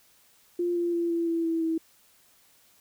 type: tone with pitch steps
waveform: sine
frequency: 349.2 / 345 / 340.8 / 336.7 / 332.7 / 328.7 / 324.7 Hz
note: F4 / F4 / F4 / E4 / E4 / E4 / E4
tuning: 0 / -21 / -42 / +37 / +16 / -5 / -26 cents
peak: -24 dBFS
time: 0.59-1.78 s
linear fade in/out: 5 ms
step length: 170 ms
effects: white hiss -61 dBFS RMS until 2.8 s